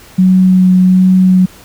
sine tone with vibrato, 185 Hz, F#3, in tune, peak -4 dBFS, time 0.18-1.46 s, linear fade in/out 10 ms, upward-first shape sine, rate 1.3 Hz, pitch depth 10 cents each way, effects pink hiss -38 dBFS RMS until 1.64 s

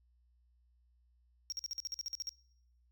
triangle tone bursts, 5588 Hz, F8, in tune, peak -35 dBFS, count 12, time 1.5-2.292 s, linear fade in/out 0 ms, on 22 ms, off 48 ms, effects noise-tail reverb RT60 0.8 s tail -24 dB re dry + added 60 Hz sine -67 dBFS peak until 2.91 s

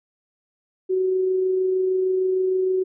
sine tone with amplitude modulation, 373.9 Hz, F#4, 18 cents sharp, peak -17 dBFS, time 0.89-2.84 s, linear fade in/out 20 ms, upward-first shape sine, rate 26.5 Hz, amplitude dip 25%, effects none

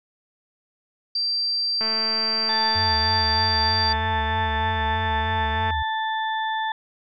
sine tone, 4700 Hz, D8, 1 cent sharp, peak -21 dBFS, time 1.15-3.93 s, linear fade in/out 5 ms
click train, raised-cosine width 0.5 ms, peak -17 dBFS, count 862, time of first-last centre 1.81-5.706 s, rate 221 Hz
harmonic tone, 880 Hz, A5, in tune, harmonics 1 / 2 / 4, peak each -24 / -29 / -34 dBFS, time 2.49-6.72 s, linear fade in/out 2 ms
sine tone with vibrato, 82.41 Hz, E2, in tune, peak -26 dBFS, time 2.75-5.83 s, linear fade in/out 10 ms, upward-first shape sine, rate 3.2 Hz, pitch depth 180 cents each way
effects none

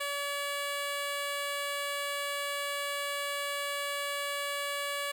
10% pulse tone, 570 Hz, C#5, 48 cents sharp, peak -24 dBFS, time 0-5.12 s, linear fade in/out 10 ms, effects none

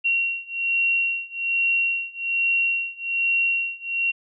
sine beating tone pair, 2742 / 2743.2 Hz, F7 / F7, -32 / -32 cents, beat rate 1.2 Hz, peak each -24 / -23 dBFS, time 0.04-4.12 s, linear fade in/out 20 ms, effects none

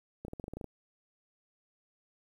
clicks, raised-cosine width 2 ms, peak -27 dBFS, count 10, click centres 0.25 / 0.282 / 0.334 / 0.398 / 0.441 / 0.481 / 0.536 / 0.57 / 0.612 / 0.643 s, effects 10-bit

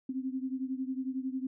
sine beating tone pair, 258.4 / 269.4 Hz, C4 / C#4, -21 / -49 cents, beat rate 11 Hz, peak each -34 / -37 dBFS, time 0.09-1.47 s, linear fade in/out 5 ms, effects none

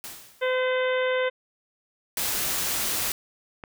white noise with exponential decay, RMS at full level -36 dBFS, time 0.04-0.69 s, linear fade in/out 0 ms, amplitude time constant 140 ms
harmonic tone, 511 Hz, C5, 41 cents flat, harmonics 1 / 2 / 3 / 4 / 5 / 6 / 7, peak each -23 / -33 / -31 / -32 / -40 / -39 / -40 dBFS, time 0.41-1.3 s, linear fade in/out 20 ms
white noise, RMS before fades -27 dBFS, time 2.17-3.12 s, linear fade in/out 2 ms
click, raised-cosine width 0.5 ms, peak -24 dBFS, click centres 3.638 s
effects none

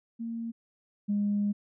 sine tone pair in turn, 230 / 204.9 Hz, A#3 / G#3, -23 / -23 cents, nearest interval major second, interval 200 cents, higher first, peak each -32 / -24 dBFS, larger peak second, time 0.19-0.52 / 1.08-1.53 s, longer second, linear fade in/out 20 ms, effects tanh soft clip ceiling -20 dBFS

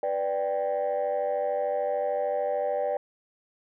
sine chord, G major, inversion first, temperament equal, 493.9 / 587.3 / 784 Hz, B4 / D5 / G5, 0 / 0 / 0 cents, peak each -29 / -26 / -30 dBFS, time 0.03-2.97 s, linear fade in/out 2 ms, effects tanh soft clip ceiling -20 dBFS

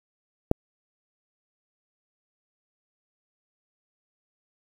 click, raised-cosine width 2 ms, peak -5 dBFS, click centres 0.514 s, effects 7-bit

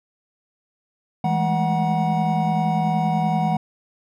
triangle tone cluster, 163.2 / 206.1 / 216.5 / 742 / 955 Hz, E3 / G#3 / A3 / F#5 / A#5, -17 / -13 / -28 / +5 / +42 cents, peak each -20 / -24 / -29 / -20 / -29 dBFS, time 1.24-3.57 s, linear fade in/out 5 ms, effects none

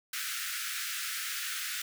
pink high-pass noise, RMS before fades -36 dBFS, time 0.13-1.82 s, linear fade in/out 5 ms, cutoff 1300 Hz, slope 96 dB/octave, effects none

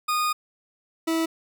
40% pulse tone pair in turn, 1231 / 326 Hz, D#6 / E4, -19 / -19 cents, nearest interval octave + major seventh, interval 2300 cents, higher first, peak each -21 / -21 dBFS, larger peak neither, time 0.08-0.33 / 1.07-1.26 s, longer first, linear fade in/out 10 ms, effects none

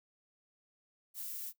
violet noise, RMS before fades -42 dBFS, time 1.14-1.53 s, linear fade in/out 50 ms, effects noise-tail reverb RT60 0.1 s tail -18 dB re dry

